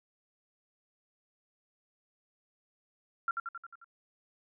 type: tone with echo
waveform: sine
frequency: 1374 Hz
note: F6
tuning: 29 cents flat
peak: -27 dBFS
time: 3.28-3.31 s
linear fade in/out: 2 ms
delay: 89 ms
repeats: 6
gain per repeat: -4 dB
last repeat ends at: 3.844 s
effects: none